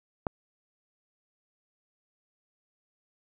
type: click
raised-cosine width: 1 ms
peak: -14 dBFS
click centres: 0.268 s
effects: none